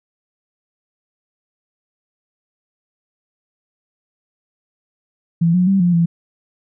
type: tone with pitch steps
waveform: sine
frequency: 167.8 / 180.7 / 194.4 / 175.7 / 168.7 Hz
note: E3 / F#3 / G3 / F3 / E3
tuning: +31 / -41 / -14 / +11 / +40 cents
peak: -11 dBFS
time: 5.41-6.06 s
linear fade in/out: 10 ms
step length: 130 ms
effects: none